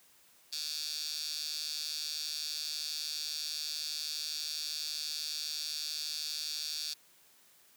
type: tone with high-pass filter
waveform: 15% pulse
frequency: 152.1 Hz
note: D#3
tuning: 39 cents flat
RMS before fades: -38 dBFS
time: 0.52-6.94 s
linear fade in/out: 10 ms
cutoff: 4500 Hz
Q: 4.6
effects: white hiss -63 dBFS RMS until 7.76 s + high-pass 100 Hz 12 dB/octave